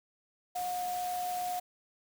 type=tone in noise; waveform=sine; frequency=721 Hz; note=F#5; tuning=45 cents flat; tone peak=-32 dBFS; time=0.55-1.6 s; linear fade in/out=10 ms; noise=white; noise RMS=-44 dBFS; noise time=0.55-1.6 s; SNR=+9 dB; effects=none